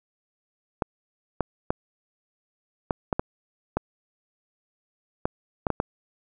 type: clicks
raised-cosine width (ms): 1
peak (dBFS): -9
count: 11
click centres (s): 0.822 / 1.407 / 1.705 / 2.908 / 3.128 / 3.195 / 3.77 / 5.255 / 5.668 / 5.703 / 5.801
effects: none